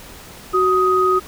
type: tone pair together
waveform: sine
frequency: 372.2 / 1252 Hz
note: F#4 / D#6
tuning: +10 / +10 cents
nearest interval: octave + major sixth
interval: 2100 cents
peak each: -16 / -15 dBFS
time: 0.53-1.2 s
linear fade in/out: 20 ms
effects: pink hiss -39 dBFS RMS until 1.27 s